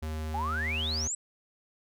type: tone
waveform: square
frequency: 78.2 Hz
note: D#2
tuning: 9 cents sharp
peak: -33 dBFS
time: 0.02-1.08 s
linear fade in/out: 10 ms
type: exponential sweep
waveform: sine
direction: up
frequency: 784 to 8080 Hz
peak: -30 dBFS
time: 0.34-1.15 s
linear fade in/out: 5 ms
effects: none